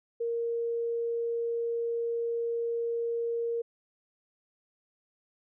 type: tone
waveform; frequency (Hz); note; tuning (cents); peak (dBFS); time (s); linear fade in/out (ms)
sine; 466.2; A#4; 0; -28; 0.2-3.62; 10
effects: none